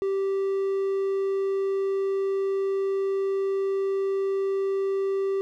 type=tone; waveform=triangle; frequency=390 Hz; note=G4; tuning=9 cents flat; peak=-21 dBFS; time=0.02-5.41 s; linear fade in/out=0 ms; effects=none